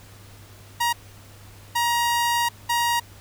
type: tone bursts at uneven times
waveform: sawtooth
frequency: 946 Hz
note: A#5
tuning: 25 cents sharp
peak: -16 dBFS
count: 3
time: 0.8-0.93 / 1.75-2.49 / 2.69-3 s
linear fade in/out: 10 ms
effects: added 100 Hz sine -46 dBFS peak until 3.2 s + pink hiss -49 dBFS RMS until 3.2 s